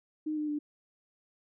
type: tone with pitch steps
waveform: sine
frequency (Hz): 307.6 / 301.8 / 296.1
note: D#4 / D4 / D4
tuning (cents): -20 / +47 / +14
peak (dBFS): -30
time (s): 0.26-0.59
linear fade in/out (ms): 10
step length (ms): 110
effects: none

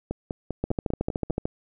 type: two click trains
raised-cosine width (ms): 2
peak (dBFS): -15 / -12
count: 7 / 12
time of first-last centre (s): 0.11-1.3 / 0.64-1.455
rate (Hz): 5.04 / 13.5
effects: none

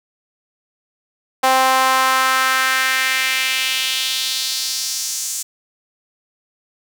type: tone with high-pass filter sweep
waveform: sawtooth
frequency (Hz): 261.6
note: C4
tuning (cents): 0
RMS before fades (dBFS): -18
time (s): 1.43-5.43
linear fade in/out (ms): 10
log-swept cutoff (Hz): 760 to 7200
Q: 2.2
effects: none

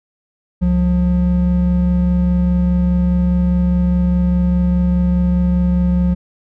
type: tone pair together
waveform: triangle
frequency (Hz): 67.8 / 178.51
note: C#2 / F3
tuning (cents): -38 / +38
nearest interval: octave + perfect fourth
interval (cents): 1676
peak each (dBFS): -15 / -11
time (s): 0.61-6.15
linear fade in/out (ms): 20
effects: none

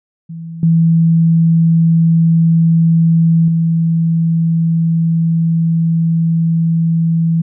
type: tone with level steps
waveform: sine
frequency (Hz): 164.81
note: E3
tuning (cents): 0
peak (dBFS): -24 / -7 / -10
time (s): 0.29-7.42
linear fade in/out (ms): 10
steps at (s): 0.63 / 3.48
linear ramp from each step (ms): 2
effects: none

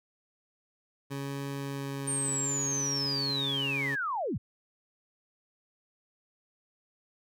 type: tone with vibrato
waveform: 20% pulse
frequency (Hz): 138.59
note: C#3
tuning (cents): 0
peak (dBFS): -29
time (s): 1.1-3.96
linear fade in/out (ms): 20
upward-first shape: triangle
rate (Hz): 0.7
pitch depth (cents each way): 11
type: linear sweep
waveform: sine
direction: down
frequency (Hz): 8870 to 64.1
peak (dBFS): -29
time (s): 2.07-4.38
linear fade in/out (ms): 10
effects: none

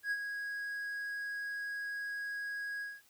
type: tone with ADSR envelope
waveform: triangle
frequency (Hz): 1652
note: G#6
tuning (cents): -10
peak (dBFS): -28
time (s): 0.03-3.02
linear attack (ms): 82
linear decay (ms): 51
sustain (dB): -7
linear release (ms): 210
effects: white hiss -66 dBFS RMS until 3.09 s

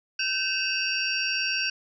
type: tone cluster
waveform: sine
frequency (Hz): 1543 / 2602 / 2781 / 4613 / 5580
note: G6 / E7 / F7 / D8 / F8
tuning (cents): -28 / -23 / -8 / -32 / -2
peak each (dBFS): -31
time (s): 0.19-1.7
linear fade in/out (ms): 5
effects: none

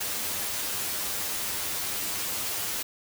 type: noise with comb filter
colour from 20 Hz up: white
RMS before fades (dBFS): -31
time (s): 0-2.83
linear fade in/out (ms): 10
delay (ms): 10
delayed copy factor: +0.55
effects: none

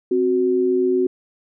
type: tone pair together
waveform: sine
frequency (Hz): 261.3 / 369.5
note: C4 / F#4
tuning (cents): -2 / -2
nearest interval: tritone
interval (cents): 600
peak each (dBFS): -22 / -16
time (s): 0.11-1.07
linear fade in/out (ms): 5
effects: none

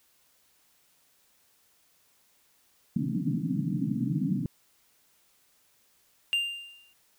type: band-pass noise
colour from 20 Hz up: pink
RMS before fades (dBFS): -29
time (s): 2.96-4.46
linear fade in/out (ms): 2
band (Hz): 130 to 300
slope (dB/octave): 96
type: tone with exponential decay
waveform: triangle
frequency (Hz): 2794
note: F7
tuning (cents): 0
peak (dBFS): -20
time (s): 6.33-6.93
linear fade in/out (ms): 0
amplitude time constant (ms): 130
effects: white hiss -66 dBFS RMS until 7.18 s

